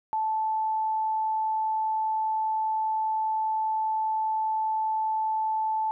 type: tone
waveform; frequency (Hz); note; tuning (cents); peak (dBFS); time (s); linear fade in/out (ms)
sine; 875; A5; -10; -24; 0.13-5.91; 0
effects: none